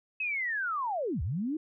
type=linear two-way sweep; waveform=sine; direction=down then up; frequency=2592 to 64.1 to 326.6 Hz; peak=-29 dBFS; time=0.2-1.57 s; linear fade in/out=5 ms; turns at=1.22 s; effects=none